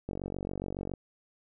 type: click train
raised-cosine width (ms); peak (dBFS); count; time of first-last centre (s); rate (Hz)
2; -22; 41; 0.09-0.937; 47.2
effects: none